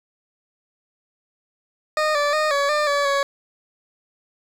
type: tone with pitch steps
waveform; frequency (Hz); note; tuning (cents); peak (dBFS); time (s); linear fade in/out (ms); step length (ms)
20% pulse; 615 / 582 / 615 / 565 / 599 / 571 / 559; D#5 / D5 / D#5 / C#5 / D5 / D5 / C#5; -20 / -16 / -20 / +33 / +34 / -49 / +14; -13; 1.97-3.23; 2; 180
effects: low-pass 6000 Hz 12 dB/octave + 7-bit